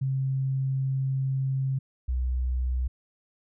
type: tone pair in turn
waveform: sine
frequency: 133.7 / 62.92 Hz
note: C3 / B1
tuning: +38 / +33 cents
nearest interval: octave + minor second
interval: 1305 cents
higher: first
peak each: -24 dBFS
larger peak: neither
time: 0.01-1.79 / 2.08-2.88 s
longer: first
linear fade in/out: 10 ms
effects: none